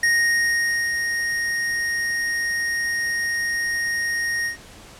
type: tone with ADSR envelope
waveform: square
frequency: 1864.7 Hz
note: A#6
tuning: in tune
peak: -16 dBFS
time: 0.03-4.57 s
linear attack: 4 ms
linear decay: 890 ms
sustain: -6 dB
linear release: 110 ms
effects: pink hiss -44 dBFS RMS until 4.99 s + low-pass 10000 Hz 12 dB/octave